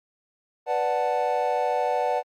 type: chord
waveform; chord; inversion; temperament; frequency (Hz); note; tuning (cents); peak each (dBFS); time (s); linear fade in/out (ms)
triangle; B minor seventh; none; equal; 493.9 / 587.3 / 740 / 880; B4 / D5 / F#5 / A5; 0 / 0 / 0 / 0; -26 / -26 / -24 / -27; 0.66-2.23; 50
effects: Opus 48 kbps